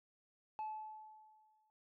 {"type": "tone with exponential decay", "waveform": "sine", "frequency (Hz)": 864, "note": "A5", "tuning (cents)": -32, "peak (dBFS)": -36, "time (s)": [0.59, 1.7], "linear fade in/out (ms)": 0, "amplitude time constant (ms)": 240, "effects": ["tanh soft clip ceiling -38 dBFS"]}